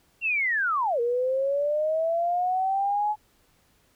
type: linear two-way sweep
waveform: sine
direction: down then up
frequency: 2774 to 466.2 to 853 Hz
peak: -22 dBFS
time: 0.21-3.16 s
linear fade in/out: 50 ms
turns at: 1 s
effects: pink hiss -64 dBFS RMS until 3.95 s